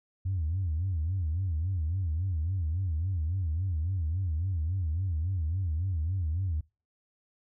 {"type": "tone with vibrato", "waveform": "sine", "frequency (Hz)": 86.1, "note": "F2", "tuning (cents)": -24, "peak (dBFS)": -26, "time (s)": [0.25, 6.61], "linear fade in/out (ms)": 10, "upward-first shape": "sine", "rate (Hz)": 3.6, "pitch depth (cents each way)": 210, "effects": ["noise-tail reverb RT60 0.3 s tail -24 dB re dry", "tanh soft clip ceiling -23 dBFS"]}